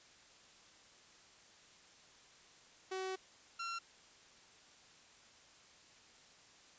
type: tone pair in turn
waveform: sawtooth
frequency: 377.5 / 1364.8 Hz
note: F#4 / F6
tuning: +35 / -40 cents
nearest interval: octave + minor seventh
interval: 2225 cents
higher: second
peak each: -35 / -36 dBFS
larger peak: first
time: 2.91-3.16 / 3.59-3.79 s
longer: first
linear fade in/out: 10 ms
effects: white hiss -62 dBFS RMS until 6.78 s + resampled to 16000 Hz